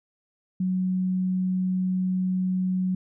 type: tone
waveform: sine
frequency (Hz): 185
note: F#3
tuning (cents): 0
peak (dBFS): -22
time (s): 0.6-2.95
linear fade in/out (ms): 5
effects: none